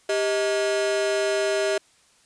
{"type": "ring-modulated tone", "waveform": "45% pulse", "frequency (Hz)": 514, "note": "C5", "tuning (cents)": -31, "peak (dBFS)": -18, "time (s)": [0.09, 1.78], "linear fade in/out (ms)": 5, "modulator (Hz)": 118, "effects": ["white hiss -59 dBFS RMS until 2.25 s", "resampled to 22050 Hz"]}